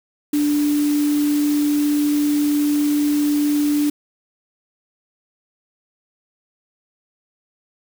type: tone in noise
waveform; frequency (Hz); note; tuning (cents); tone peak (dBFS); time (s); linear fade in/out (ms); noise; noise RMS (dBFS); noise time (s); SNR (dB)
sine; 293.7; D4; 0; -15; 0.33-3.9; 5; white; -32; 0.33-3.9; +14
effects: none